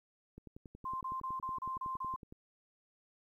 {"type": "click train", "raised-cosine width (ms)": 3, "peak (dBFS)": -37, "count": 22, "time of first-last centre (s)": [0.38, 2.324], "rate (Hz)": 10.8}
{"type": "tone bursts", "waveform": "sine", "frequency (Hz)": 1046.5, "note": "C6", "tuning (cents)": 0, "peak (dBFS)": -36, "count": 7, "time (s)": [0.85, 2.162], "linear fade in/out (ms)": 5, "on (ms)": 160, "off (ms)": 32}
{"effects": ["12-bit"]}